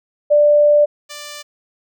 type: tone pair in turn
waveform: sine / 5% pulse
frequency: 590 / 590 Hz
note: D5 / D5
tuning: +8 / +8 cents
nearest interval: unison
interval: 0 cents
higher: neither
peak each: -8 / -19 dBFS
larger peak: first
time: 0.3-0.86 / 1.09-1.43 s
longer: first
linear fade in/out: 20 ms
effects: none